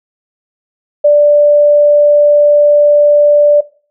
sine tone, 587.3 Hz, D5, in tune, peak -3 dBFS, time 1.04-3.61 s, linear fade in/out 10 ms, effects noise-tail reverb RT60 0.4 s tail -19 dB re dry

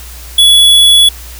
square tone, 3395 Hz, G#7, 37 cents sharp, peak -3 dBFS, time 0.38-1.09 s, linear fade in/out 5 ms, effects added 60 Hz sine -28 dBFS peak until 1.39 s + white hiss -32 dBFS RMS until 1.39 s

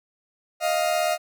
40% pulse tone pair together, 624.4 / 701 Hz, D#5 / F5, +6 / +6 cents, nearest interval major second, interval 200 cents, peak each -23 dBFS, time 0.6-1.18 s, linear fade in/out 50 ms, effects none

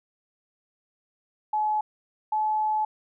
sine tone pair in turn, 853 / 859.4 Hz, G#5 / A5, +46 / -41 cents, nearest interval unison, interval 13 cents, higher second, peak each -22 dBFS, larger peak neither, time 1.53-1.81 / 2.32-2.85 s, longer second, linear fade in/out 5 ms, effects none

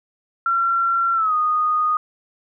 sine tone with pitch glide, 1364 to 1236.4 Hz, F6 to D#6, -41 to -11 cents, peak -16 dBFS, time 0.46-1.97 s, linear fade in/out 2 ms, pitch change -170 cents, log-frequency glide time 1.14-1.34 s, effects none

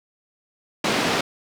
pink band-pass noise, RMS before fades -22 dBFS, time 0.84-1.21 s, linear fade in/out 5 ms, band 210 to 4800 Hz, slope 12 dB/octave, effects none

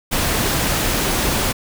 pink noise, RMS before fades -19 dBFS, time 0.11-1.53 s, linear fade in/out 20 ms, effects none

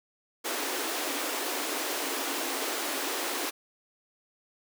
pink high-pass noise, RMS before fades -32 dBFS, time 0.44-3.51 s, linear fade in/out 20 ms, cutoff 260 Hz, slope 96 dB/octave, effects none

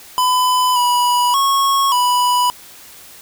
square tone with pitch steps, 1004 / 978 / 1100 / 986 Hz, B5 / B5 / C#6 / B5, +28 / -17 / -14 / -3 cents, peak -13 dBFS, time 0.18-2.5 s, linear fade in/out 0 ms, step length 580 ms, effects white hiss -40 dBFS RMS until 3.21 s

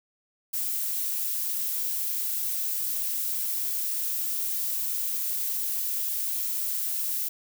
violet noise, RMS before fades -29 dBFS, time 0.53-7.29 s, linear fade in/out 10 ms, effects none

